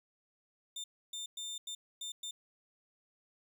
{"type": "tone bursts at uneven times", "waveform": "30% pulse", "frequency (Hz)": 3600, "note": "A7", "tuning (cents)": 39, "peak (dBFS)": -37, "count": 6, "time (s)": [[0.76, 0.84], [1.13, 1.26], [1.37, 1.58], [1.67, 1.75], [2.01, 2.12], [2.23, 2.31]], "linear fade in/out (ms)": 5, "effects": []}